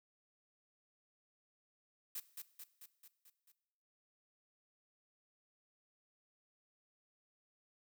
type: noise with echo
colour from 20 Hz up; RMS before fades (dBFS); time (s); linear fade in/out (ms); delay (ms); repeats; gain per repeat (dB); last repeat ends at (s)
blue; -43; 2.15-2.2; 5; 220; 6; -4; 3.52
effects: noise-tail reverb RT60 0.9 s tail -17 dB re dry